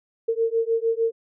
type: beating tone pair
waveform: sine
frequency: 452.6 / 459.2 Hz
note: A4 / A#4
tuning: +49 / -26 cents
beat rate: 6.6 Hz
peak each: -23 dBFS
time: 0.28-1.12 s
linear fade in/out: 10 ms
effects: none